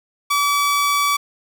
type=tone; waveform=sawtooth; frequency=1147 Hz; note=D6; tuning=41 cents flat; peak=-12 dBFS; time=0.3-1.17 s; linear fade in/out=10 ms; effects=none